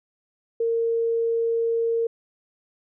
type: tone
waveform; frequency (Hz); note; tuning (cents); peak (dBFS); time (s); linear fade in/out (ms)
sine; 460; A#4; -23; -20; 0.6-2.07; 5
effects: none